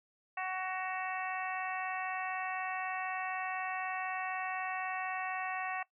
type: harmonic tone with a mistuned harmonic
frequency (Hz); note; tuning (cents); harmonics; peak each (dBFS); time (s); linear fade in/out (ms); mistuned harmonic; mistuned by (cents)
373; F#4; +14; 2 / 3 / 4 / 5 / 6 / 7; -38 / -41 / -46 / -42 / -46 / -44; 0.37-5.83; 5; 7; +33
effects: noise-tail reverb RT60 0.1 s tail -19 dB re dry